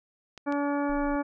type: clicks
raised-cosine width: 0.2 ms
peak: -25 dBFS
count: 2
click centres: 0.377 / 0.524 s
type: harmonic tone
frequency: 286.4 Hz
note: D4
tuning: 43 cents flat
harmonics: 1 / 2 / 3 / 4 / 5 / 6 / 8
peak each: -27 / -32 / -34 / -38 / -39 / -43 / -48 dBFS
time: 0.46-1.23 s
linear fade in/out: 20 ms
type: tone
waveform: sine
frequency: 26 Hz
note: G#0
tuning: 3 cents sharp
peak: -35 dBFS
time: 0.89-1.16 s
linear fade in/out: 10 ms
effects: none